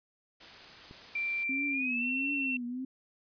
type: noise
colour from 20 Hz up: white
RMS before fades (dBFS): -49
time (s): 0.4-1.44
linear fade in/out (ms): 10
type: click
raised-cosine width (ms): 3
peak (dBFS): -36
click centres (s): 0.911
type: tone with pitch glide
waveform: sine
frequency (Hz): 2356 to 2706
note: D7 to E7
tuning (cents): +5 to +45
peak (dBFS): -30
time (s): 1.15-2.57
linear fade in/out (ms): 5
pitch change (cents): +240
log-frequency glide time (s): 1.7-2.05
type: tone with vibrato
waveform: sine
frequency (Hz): 261.6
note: C4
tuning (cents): 0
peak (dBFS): -34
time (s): 1.49-2.85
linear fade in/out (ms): 5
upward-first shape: triangle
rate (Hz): 1.5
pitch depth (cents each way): 160
effects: resampled to 11025 Hz